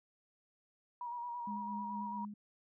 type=tone with vibrato; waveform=sine; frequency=959 Hz; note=A#5; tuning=49 cents sharp; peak=-39 dBFS; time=1.01-2.25 s; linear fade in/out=2 ms; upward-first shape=square; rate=9 Hz; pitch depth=28 cents each way
type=tone with tremolo; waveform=sine; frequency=207.7 Hz; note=G#3; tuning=in tune; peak=-40 dBFS; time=1.47-2.34 s; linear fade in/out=5 ms; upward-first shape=sine; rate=4.3 Hz; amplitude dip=45%
effects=none